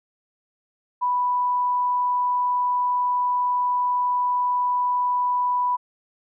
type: tone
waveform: sine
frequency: 987.8 Hz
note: B5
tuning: in tune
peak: -19 dBFS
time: 1.01-5.77 s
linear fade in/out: 20 ms
effects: none